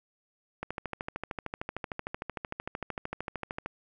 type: click train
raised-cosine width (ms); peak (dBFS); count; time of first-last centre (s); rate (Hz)
0.5; -19; 41; 0.63-3.66; 13.2
effects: none